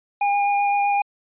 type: tone with vibrato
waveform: square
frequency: 810 Hz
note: G#5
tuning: 43 cents flat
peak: -18 dBFS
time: 0.21-1.02 s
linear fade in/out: 5 ms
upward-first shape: sine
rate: 7.8 Hz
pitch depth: 10 cents each way
effects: resampled to 8000 Hz